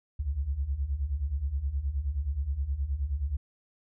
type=beating tone pair; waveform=sine; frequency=63.7 / 73.2 Hz; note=C2 / D2; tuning=-46 / -5 cents; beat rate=9.5 Hz; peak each=-33 / -29 dBFS; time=0.19-3.37 s; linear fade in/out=10 ms; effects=none